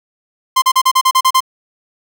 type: tone bursts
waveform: 45% pulse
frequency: 1044 Hz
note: C6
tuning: 4 cents flat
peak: -8 dBFS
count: 9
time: 0.56-1.405 s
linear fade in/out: 10 ms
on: 61 ms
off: 37 ms
effects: none